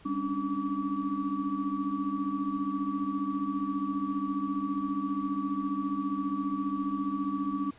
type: tone cluster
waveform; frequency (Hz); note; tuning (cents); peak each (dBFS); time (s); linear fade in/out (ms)
sine; 198.3 / 276.3 / 291.1 / 1145; G3 / C#4 / D4 / D6; +20 / -6 / -15 / -44; -37 / -33 / -32 / -36; 0.05-7.71; 10
effects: pink hiss -56 dBFS RMS until 7.78 s + resampled to 8000 Hz